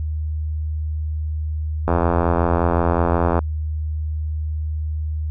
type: click train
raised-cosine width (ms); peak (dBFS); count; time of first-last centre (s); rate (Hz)
1; -4; 130; 1.88-3.391; 85.4
effects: added 77 Hz sine -21 dBFS peak until 5.3 s